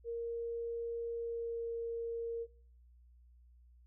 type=tone with pitch glide; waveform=sine; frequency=466.2 to 463.5 Hz; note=A#4 to A#4; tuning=0 to -10 cents; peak=-36 dBFS; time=0.04-2.47 s; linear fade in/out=50 ms; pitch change=-10 cents; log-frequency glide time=1.13-1.68 s; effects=noise-tail reverb RT60 0.5 s tail -20 dB re dry + added 60 Hz sine -59 dBFS peak until 3.86 s